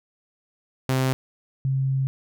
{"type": "tone pair in turn", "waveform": ["sawtooth", "sine"], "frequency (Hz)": [130.81, 134.02], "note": ["C3", "C3"], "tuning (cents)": [0, 42], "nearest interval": "unison", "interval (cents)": 42, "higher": "second", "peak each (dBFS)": [-16, -20], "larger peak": "first", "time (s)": [[0.89, 1.13], [1.65, 2.07]], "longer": "second", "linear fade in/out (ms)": 0, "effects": []}